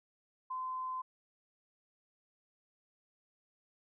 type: tone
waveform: sine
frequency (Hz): 1029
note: C6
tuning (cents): -29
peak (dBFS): -36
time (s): 0.5-1.02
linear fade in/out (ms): 10
effects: none